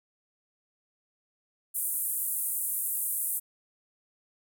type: band-pass noise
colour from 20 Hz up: pink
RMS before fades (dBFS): -31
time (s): 1.74-3.4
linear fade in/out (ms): 20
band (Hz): 8900 to 16000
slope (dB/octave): 48
effects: none